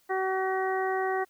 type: harmonic tone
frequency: 378.8 Hz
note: F#4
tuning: 41 cents sharp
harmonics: 1 / 2 / 3 / 4 / 5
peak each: -29 / -30 / -36 / -38 / -35 dBFS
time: 0.09-1.25 s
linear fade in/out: 20 ms
effects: white hiss -66 dBFS RMS until 1.29 s